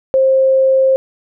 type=tone; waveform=sine; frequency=530 Hz; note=C5; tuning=22 cents sharp; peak=-8 dBFS; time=0.14-0.96 s; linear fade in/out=0 ms; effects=none